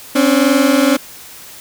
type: tone pair together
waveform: 30% pulse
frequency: 264.3 / 286.2 Hz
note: C4 / D4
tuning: +18 / -45 cents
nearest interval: minor second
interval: 137 cents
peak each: -10 dBFS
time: 0.15-0.97 s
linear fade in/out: 10 ms
effects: white hiss -36 dBFS RMS until 1.6 s